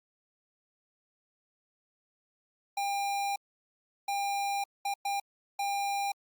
square tone bursts at uneven times, 800 Hz, G5, 35 cents sharp, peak -30 dBFS, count 5, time 2.77-3.36 / 4.08-4.64 / 4.85-4.94 / 5.05-5.2 / 5.59-6.12 s, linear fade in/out 5 ms, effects Opus 48 kbps

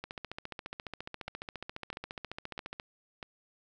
two click trains, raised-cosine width 0.3 ms, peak -24 / -23 dBFS, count 4 / 41, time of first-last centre 1.28-3.228 / 0.04-2.799 s, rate 1.54 / 14.5 Hz, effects none

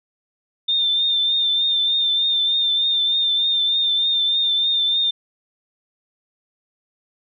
sine tone with vibrato, 3601 Hz, A7, 39 cents sharp, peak -16 dBFS, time 0.68-5.11 s, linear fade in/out 10 ms, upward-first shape triangle, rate 3.3 Hz, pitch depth 42 cents each way, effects none

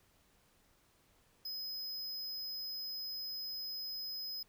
square tone, 5060 Hz, D#8, 28 cents sharp, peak -40 dBFS, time 1.45-4.43 s, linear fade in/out 5 ms, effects pink hiss -70 dBFS RMS until 4.48 s

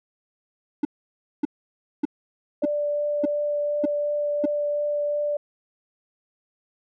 triangle tone bursts, 293.7 Hz, D4, in tune, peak -16 dBFS, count 7, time 0.83-4.457 s, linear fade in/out 5 ms, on 21 ms, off 580 ms
sine tone with vibrato, 587.3 Hz, D5, in tune, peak -22 dBFS, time 2.62-5.37 s, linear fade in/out 5 ms, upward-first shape triangle, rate 2.8 Hz, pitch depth 8 cents each way
effects none

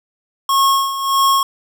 square tone with tremolo, 1090 Hz, C#6, 29 cents flat, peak -11 dBFS, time 0.49-1.43 s, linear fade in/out 2 ms, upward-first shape sine, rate 1.6 Hz, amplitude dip 70%, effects none

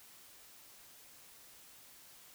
silence, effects white hiss -58 dBFS RMS until 2.34 s

